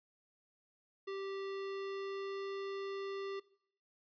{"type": "tone with pitch glide", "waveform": "square", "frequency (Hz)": [390.7, 393], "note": ["G4", "G4"], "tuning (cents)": [-6, 4], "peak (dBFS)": -40, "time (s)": [1.07, 3.4], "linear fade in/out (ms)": 10, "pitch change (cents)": 10, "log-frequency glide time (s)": [1.44, 2.47], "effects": ["noise-tail reverb RT60 0.6 s tail -20 dB re dry", "resampled to 11025 Hz"]}